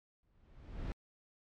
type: noise with exponential growth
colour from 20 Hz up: brown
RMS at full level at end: -36 dBFS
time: 0.23-0.92 s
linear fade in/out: 1 ms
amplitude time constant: 150 ms
effects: low-pass 4000 Hz 12 dB/octave + MP3 96 kbps